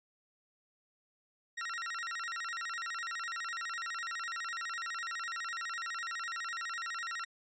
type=tone with vibrato; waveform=40% pulse; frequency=1599 Hz; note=G6; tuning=34 cents sharp; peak=-36 dBFS; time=1.57-7.25 s; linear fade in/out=10 ms; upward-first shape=square; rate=12 Hz; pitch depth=280 cents each way; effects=resampled to 16000 Hz